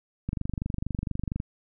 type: click train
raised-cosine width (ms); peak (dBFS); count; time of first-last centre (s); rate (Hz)
5; -17; 28; 0.29-1.401; 24.3
effects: none